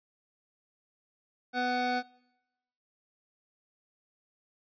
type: tone pair together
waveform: 25% pulse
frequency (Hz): 248.5 / 744.7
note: B3 / F#5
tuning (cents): +11 / +11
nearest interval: octave + perfect fifth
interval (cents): 1900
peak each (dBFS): -29 / -26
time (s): 1.53-2.03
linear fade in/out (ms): 50
effects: noise-tail reverb RT60 0.9 s tail -23 dB re dry + resampled to 11025 Hz